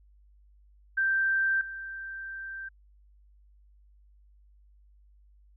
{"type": "tone with level steps", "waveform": "sine", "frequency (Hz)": 1568, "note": "G6", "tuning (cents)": 0, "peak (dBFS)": [-23, -36], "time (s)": [0.97, 2.69], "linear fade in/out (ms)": 10, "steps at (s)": 1.61, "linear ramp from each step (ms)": 2, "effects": ["added 50 Hz sine -56 dBFS peak until 5.56 s"]}